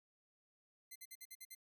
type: tone bursts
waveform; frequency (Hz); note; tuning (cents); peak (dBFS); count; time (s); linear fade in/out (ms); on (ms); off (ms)
5% pulse; 2070; C7; -19; -40; 7; 0.91-1.551; 10; 47; 52
effects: none